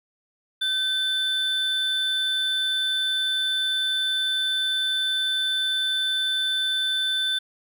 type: tone pair together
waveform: triangle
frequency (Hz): 1538 / 3529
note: G6 / A7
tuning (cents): -33 / +4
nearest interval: octave + major second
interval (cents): 1437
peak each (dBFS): -28 / -21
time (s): 0.61-7.39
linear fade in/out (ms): 10
effects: none